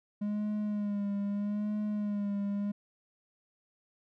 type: tone with vibrato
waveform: triangle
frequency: 205.9 Hz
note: G#3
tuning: 15 cents flat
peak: -28 dBFS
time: 0.21-2.72 s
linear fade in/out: 10 ms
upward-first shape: sine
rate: 0.79 Hz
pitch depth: 40 cents each way
effects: none